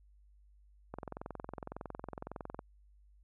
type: click train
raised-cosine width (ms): 1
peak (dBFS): -27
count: 37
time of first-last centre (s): 0.94-2.591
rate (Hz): 21.8
effects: added 50 Hz sine -60 dBFS peak until 3.23 s